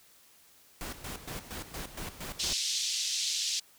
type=noise with tremolo; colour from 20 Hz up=pink; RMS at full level=-39 dBFS; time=0.81-2.53 s; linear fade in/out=0 ms; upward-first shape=square; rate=4.3 Hz; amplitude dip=70%
type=band-pass noise; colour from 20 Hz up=white; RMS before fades=-32 dBFS; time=2.39-3.6 s; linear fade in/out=10 ms; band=3200 to 6400 Hz; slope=24 dB/octave
effects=white hiss -60 dBFS RMS until 3.78 s